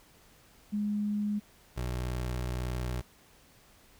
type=tone pair in turn; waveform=sine / 25% pulse; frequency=207.7 / 61.75 Hz; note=G#3 / B1; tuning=0 / 0 cents; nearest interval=octave + major sixth; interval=2100 cents; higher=first; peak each=-28 dBFS; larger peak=neither; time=0.72-1.4 / 1.76-3.02 s; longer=second; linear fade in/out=20 ms; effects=pink hiss -60 dBFS RMS until 3.99 s